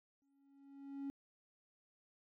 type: tone with exponential growth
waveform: triangle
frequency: 277.2 Hz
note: C#4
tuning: in tune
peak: -36 dBFS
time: 0.22-1.1 s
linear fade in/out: 0 ms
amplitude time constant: 190 ms
effects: tanh soft clip ceiling -35 dBFS